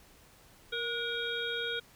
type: harmonic tone with a mistuned harmonic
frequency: 468.1 Hz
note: A#4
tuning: 7 cents sharp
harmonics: 1 / 3 / 5 / 7 / 8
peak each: -38 / -36 / -44 / -38 / -40 dBFS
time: 0.72-1.8 s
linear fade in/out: 10 ms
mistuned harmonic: 3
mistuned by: +53 cents
effects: pink hiss -59 dBFS RMS until 1.95 s